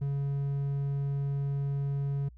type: tone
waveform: triangle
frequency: 140 Hz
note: C#3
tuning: 18 cents sharp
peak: -26 dBFS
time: 0.01-2.29 s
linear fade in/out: 10 ms
effects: added 60 Hz sine -49 dBFS peak until 2.37 s